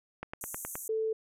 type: click train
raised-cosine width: 0.5 ms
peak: -22 dBFS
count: 6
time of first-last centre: 0.23-0.755 s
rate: 9.53 Hz
type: band-pass noise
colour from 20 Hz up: white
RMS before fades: -42 dBFS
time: 0.41-0.88 s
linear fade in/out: 2 ms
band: 6200 to 14000 Hz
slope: 96 dB/octave
type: tone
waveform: sine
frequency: 440.9 Hz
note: A4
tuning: 4 cents sharp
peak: -28 dBFS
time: 0.89-1.13 s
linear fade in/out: 5 ms
effects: none